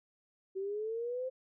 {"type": "linear sweep", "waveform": "sine", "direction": "up", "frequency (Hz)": [377.4, 523.3], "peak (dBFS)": -34, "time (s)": [0.55, 1.3], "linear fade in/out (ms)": 20, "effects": []}